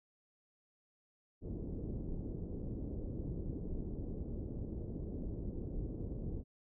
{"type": "low-pass noise", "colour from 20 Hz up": "pink", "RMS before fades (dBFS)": -41, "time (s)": [1.41, 6.44], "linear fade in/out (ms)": 50, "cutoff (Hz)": 410, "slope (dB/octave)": 24, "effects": []}